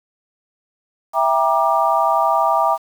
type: chord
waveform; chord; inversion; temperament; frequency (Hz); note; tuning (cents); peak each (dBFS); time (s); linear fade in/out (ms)
sine; E half-diminished seventh; none; just; 659.3 / 791.1 / 949.3 / 1186.7; E5 / G5 / Bb5 / D6; 0 / +16 / +31 / +18; -19; 1.13-2.78; 50
effects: 7-bit